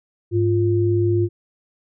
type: tone pair together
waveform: sine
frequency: 103.61 / 348.5 Hz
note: G#2 / F4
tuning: -4 / -4 cents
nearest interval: octave + major sixth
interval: 2100 cents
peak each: -18 dBFS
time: 0.31-1.29 s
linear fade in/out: 50 ms
effects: none